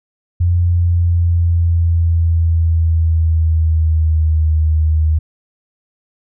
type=tone with pitch glide; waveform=sine; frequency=87.31 to 78.23 Hz; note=F2 to D#2; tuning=0 to +10 cents; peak=-10 dBFS; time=0.4-5.19 s; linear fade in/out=10 ms; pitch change=-190 cents; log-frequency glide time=0.57-4.5 s; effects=none